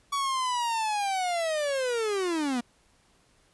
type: linear sweep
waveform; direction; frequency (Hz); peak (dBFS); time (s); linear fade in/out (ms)
45% pulse; down; 1136 to 233.1; -26; 0.12-2.61; 10
effects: pink hiss -64 dBFS RMS until 3.53 s + resampled to 24000 Hz